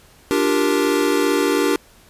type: chord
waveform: square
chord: G minor seventh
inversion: second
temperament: equal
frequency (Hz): 293.7 / 349.2 / 392 / 466.2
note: D4 / F4 / G4 / Bb4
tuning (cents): 0 / 0 / 0 / 0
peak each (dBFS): -21 / -24 / -21 / -23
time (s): 0.31-1.76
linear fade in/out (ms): 0
effects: pink hiss -50 dBFS RMS until 2.09 s + resampled to 32000 Hz